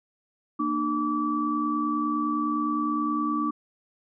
sine tone cluster, 232 / 301.7 / 1154 Hz, A#3 / D4 / D6, -8 / +47 / -31 cents, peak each -31 / -27 / -27 dBFS, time 0.59-3.51 s, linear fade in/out 10 ms, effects none

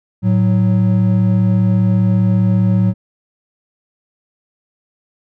triangle tone pair together, 110 / 185 Hz, A2 / F#3, 0 / 0 cents, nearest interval major sixth, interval 900 cents, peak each -11 dBFS, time 0.22-2.94 s, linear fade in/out 50 ms, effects none

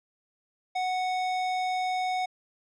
square tone, 739 Hz, F#5, 2 cents flat, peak -27 dBFS, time 0.75-2.26 s, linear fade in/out 10 ms, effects low-pass 5000 Hz 12 dB/octave

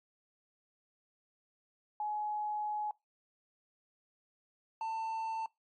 sine / triangle tone pair in turn, 843 / 893.1 Hz, G#5 / A5, +26 / +26 cents, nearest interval minor second, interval 100 cents, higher second, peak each -33 / -32 dBFS, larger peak second, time 2-2.91 / 4.81-5.46 s, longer first, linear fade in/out 2 ms, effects noise-tail reverb RT60 0.2 s tail -23 dB re dry + MP3 32 kbps

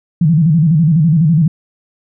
sine tone with vibrato, 159.8 Hz, D#3, 47 cents sharp, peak -7 dBFS, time 0.21-1.48 s, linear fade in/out 5 ms, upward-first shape square, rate 12 Hz, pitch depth 120 cents each way, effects none

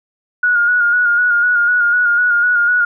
sine tone with vibrato, 1441 Hz, F#6, 46 cents flat, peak -10 dBFS, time 0.43-2.85 s, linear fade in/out 5 ms, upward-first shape square, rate 4 Hz, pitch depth 30 cents each way, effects none

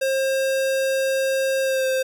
square tone with pitch glide, 534 to 524.2 Hz, C5 to C5, +35 to +3 cents, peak -20 dBFS, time 0.01-2.03 s, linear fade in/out 10 ms, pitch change -32 cents, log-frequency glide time 1.62-1.87 s, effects none

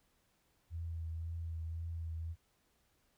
sine tone with vibrato, 82.41 Hz, E2, in tune, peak -38 dBFS, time 0.7-2.36 s, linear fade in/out 50 ms, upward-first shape triangle, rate 1.9 Hz, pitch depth 30 cents each way, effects pink hiss -75 dBFS RMS until 3.17 s

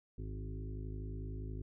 harmonic tone with a mistuned harmonic, 52.4 Hz, G#1, 16 cents sharp, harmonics 1 / 2 / 3 / 5 / 6 / 7 / 8, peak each -42 / -44 / -51 / -51 / -60 / -53 / -59 dBFS, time 0.18-1.62 s, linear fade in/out 5 ms, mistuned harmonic 2, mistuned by -24 cents, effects none

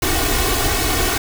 pink noise with comb filter, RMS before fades -18 dBFS, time 0.02-1.18 s, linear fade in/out 5 ms, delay 2.7 ms, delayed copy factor +0.85, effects none

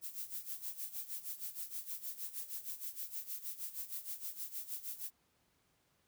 violet noise with tremolo, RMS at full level -41 dBFS, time 0.01-5.11 s, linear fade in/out 50 ms, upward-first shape sine, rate 6.4 Hz, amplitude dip 80%, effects pink hiss -75 dBFS RMS until 6.07 s + high-pass 60 Hz 12 dB/octave

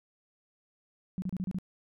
sine tone bursts, 185 Hz, F#3, in tune, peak -30 dBFS, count 6, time 1.18-1.586 s, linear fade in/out 0 ms, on 41 ms, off 32 ms, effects none

